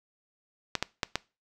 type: clicks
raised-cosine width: 0.2 ms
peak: -9 dBFS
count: 4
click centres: 0.753 / 0.826 / 1.032 / 1.156 s
effects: noise-tail reverb RT60 0.3 s tail -22 dB re dry